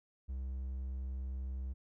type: tone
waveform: triangle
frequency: 65.2 Hz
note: C2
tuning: 5 cents flat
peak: -35 dBFS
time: 0.28-1.74 s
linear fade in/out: 20 ms
effects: none